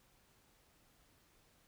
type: silence
effects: pink hiss -70 dBFS RMS until 1.67 s